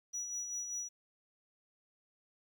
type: tone with tremolo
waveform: sine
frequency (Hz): 5850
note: F#8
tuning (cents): -21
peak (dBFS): -33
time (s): 0.13-0.89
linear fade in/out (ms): 20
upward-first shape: sine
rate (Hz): 5.1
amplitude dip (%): 55
effects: tanh soft clip ceiling -35 dBFS + 11-bit